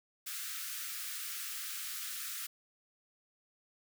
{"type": "high-pass noise", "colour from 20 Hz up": "white", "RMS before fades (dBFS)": -41, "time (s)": [0.26, 2.47], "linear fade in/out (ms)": 10, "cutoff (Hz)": 1200, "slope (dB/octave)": 96, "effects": []}